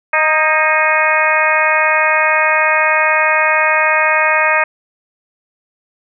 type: harmonic tone with a mistuned harmonic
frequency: 310.4 Hz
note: D#4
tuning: 4 cents flat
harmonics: 2 / 3 / 4 / 5 / 6 / 7 / 8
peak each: -18 / -18 / -18 / -18 / -18 / -18 / -18 dBFS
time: 0.13-4.64 s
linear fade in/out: 5 ms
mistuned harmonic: 5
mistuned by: +51 cents
effects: none